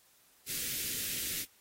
white band-stop noise, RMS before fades -36 dBFS, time 0.46-1.46 s, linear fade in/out 50 ms, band 430 to 1800 Hz, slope 24 dB/octave, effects white hiss -65 dBFS RMS until 1.6 s + AAC 48 kbps

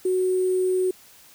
sine tone with sample-and-hold, 370 Hz, F#4, in tune, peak -19 dBFS, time 0.05-0.91 s, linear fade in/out 5 ms, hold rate 8820 Hz, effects white hiss -51 dBFS RMS until 1.34 s

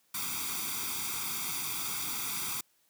white noise with comb filter, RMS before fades -35 dBFS, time 0.14-2.61 s, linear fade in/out 5 ms, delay 0.85 ms, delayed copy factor +1, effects white hiss -70 dBFS RMS until 2.89 s + high-pass 100 Hz 12 dB/octave

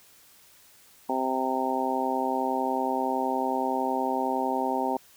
harmonic tone, 130.81 Hz, C3, in tune, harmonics 2 / 3 / 4 / 5 / 6 / 7, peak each -31 / -33 / -34 / -34 / -30 / -30 dBFS, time 1.09-4.97 s, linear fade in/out 5 ms, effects white hiss -56 dBFS RMS until 5.16 s

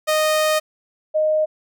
sawtooth / sine tone pair in turn, 619 / 619 Hz, D#5 / D#5, -9 / -9 cents, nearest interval unison, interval 0 cents, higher neither, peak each -12 / -15 dBFS, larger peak first, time 0.07-0.6 / 1.14-1.46 s, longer first, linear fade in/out 20 ms, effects none

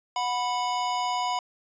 square tone pair together, 731.4 / 987.8 Hz, F#5 / B5, -20 / 0 cents, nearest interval perfect fourth, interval 520 cents, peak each -30 / -28 dBFS, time 0.16-1.39 s, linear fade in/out 2 ms, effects resampled to 16000 Hz

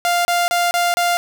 sawtooth tone bursts, 698.5 Hz, F5, in tune, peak -11 dBFS, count 5, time 0.05-1.17 s, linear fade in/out 0 ms, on 200 ms, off 30 ms, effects 8-bit

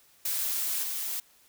blue noise with level steps, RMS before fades -30 / -33 dBFS, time 0.25-1.2 s, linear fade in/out 5 ms, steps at 0.83 s, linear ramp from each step 5 ms, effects white hiss -61 dBFS RMS until 1.48 s

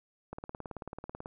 click train, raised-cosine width 1 ms, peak -26 dBFS, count 18, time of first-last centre 0.33-1.259 s, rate 18.3 Hz, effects none

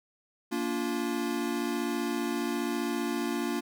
square chord, Bb major, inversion none, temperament equal with one note detuned, 233.1 / 288.1 / 349.2 Hz, Bb3 / D4 / F4, 0 / -33 / 0 cents, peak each -34 dBFS, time 0.51-3.61 s, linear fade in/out 20 ms, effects none

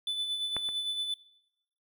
triangle tone with tremolo, 3496 Hz, A7, 12 cents flat, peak -27 dBFS, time 0.07-1.14 s, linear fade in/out 2 ms, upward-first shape sine, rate 8.8 Hz, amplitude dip 45%
clicks, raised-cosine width 0.5 ms, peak -20 / -30 dBFS, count 2, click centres 0.566 / 0.689 s
effects noise-tail reverb RT60 0.8 s tail -19 dB re dry

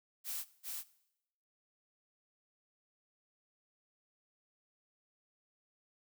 blue noise with echo, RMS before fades -40 dBFS, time 0.24-0.45 s, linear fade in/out 50 ms, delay 390 ms, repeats 1, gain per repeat -2 dB, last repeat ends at 0.84 s, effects noise-tail reverb RT60 0.8 s tail -19 dB re dry

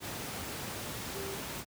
sine tone in noise, 392 Hz, G4, in tune, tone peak -39 dBFS, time 1.12-1.38 s, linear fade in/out 50 ms, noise pink, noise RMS -39 dBFS, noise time 0-1.65 s, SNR -3 dB, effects high-pass 80 Hz 12 dB/octave

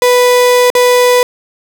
35% pulse tone with dropouts, 493.9 Hz, B4, in tune, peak -4 dBFS, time 0.02-1.23 s, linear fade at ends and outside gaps 1 ms, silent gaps 0.702-0.751 s, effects none

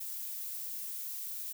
violet noise, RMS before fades -40 dBFS, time 0-1.53 s, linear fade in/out 10 ms, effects none

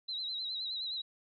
sine tone with vibrato, 3951 Hz, B7, in tune, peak -35 dBFS, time 0.08-1.02 s, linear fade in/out 10 ms, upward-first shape sine, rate 9.6 Hz, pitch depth 71 cents each way, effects none

